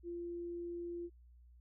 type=tone; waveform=sine; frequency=345.1 Hz; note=F4; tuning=21 cents flat; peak=-40 dBFS; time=0.03-1.1 s; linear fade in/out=50 ms; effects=added 60 Hz sine -58 dBFS peak until 1.6 s